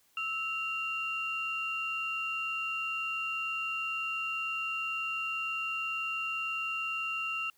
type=tone pair together; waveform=sine; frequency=1307 / 2769 Hz; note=E6 / F7; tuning=-15 / -15 cents; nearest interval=octave + minor second; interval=1300 cents; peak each=-36 / -32 dBFS; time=0.17-7.5 s; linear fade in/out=2 ms; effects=tanh soft clip ceiling -25 dBFS + white hiss -68 dBFS RMS until 7.57 s